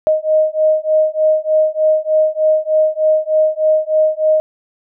sine beating tone pair, 621 / 624.3 Hz, D#5 / D#5, -3 / +6 cents, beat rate 3.3 Hz, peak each -14 dBFS, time 0.07-4.4 s, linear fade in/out 0 ms, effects none

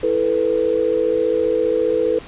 sine chord, E suspended fourth, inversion none, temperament just, 329.6 / 439.5 / 494.4 Hz, E4 / A4 / B4, 0 / -2 / +2 cents, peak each -24 / -19 / -18 dBFS, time 0.03-2.19 s, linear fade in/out 5 ms, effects pink hiss -39 dBFS RMS until 2.27 s + resampled to 8000 Hz

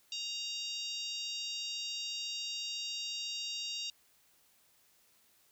harmonic tone, 934 Hz, A#5, 3 cents sharp, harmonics 3 / 4 / 5 / 6 / 7 / 8, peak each -42 / -41 / -43 / -46 / -51 / -51 dBFS, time 0.12-3.9 s, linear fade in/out 2 ms, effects white hiss -68 dBFS RMS until 5.51 s

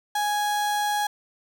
35% pulse tone, 830.6 Hz, G#5, in tune, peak -21 dBFS, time 0.15-1.07 s, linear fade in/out 5 ms, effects none

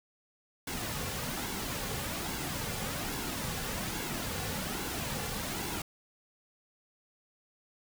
pink noise with flanger, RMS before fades -36 dBFS, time 0.67-5.82 s, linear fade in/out 5 ms, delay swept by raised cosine 1.6 to 3.2 ms, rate 1.2 Hz, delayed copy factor -0.5, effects none

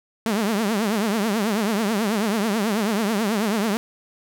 sawtooth tone with vibrato, 212.8 Hz, G#3, 42 cents sharp, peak -16 dBFS, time 0.26-3.77 s, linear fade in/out 0 ms, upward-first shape triangle, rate 9.2 Hz, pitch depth 190 cents each way, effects none

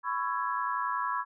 sine chord, C# minor seventh, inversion third, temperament just, 997.9 / 1108.7 / 1330.5 / 1663.1 Hz, B5 / C#6 / E6 / G#6, +18 / 0 / +16 / +2 cents, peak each -32 / -33 / -36 / -37 dBFS, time 0.03-1.25 s, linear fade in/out 50 ms, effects none

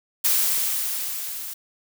blue noise with level ramp, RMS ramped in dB -19 to -34 dBFS, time 0.24-1.54 s, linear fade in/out 10 ms, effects none

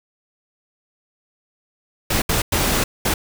pink noise bursts at uneven times, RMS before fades -19 dBFS, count 4, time 2.1-2.22 / 2.29-2.42 / 2.52-2.84 / 3.05-3.14 s, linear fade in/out 5 ms, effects none

